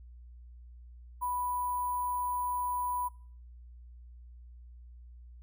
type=tone with sample-and-hold; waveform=sine; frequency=987.8 Hz; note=B5; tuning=in tune; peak=-30 dBFS; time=1.21-3.09 s; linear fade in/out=20 ms; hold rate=11025 Hz; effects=noise-tail reverb RT60 0.5 s tail -23 dB re dry + added 60 Hz sine -48 dBFS peak until 5.42 s